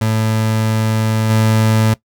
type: tone with level steps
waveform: 30% pulse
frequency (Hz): 110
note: A2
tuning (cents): 0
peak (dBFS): -11 / -8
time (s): 0.01-1.94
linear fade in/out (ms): 5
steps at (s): 1.29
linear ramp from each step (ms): 20
effects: noise-tail reverb RT60 0.1 s tail -19 dB re dry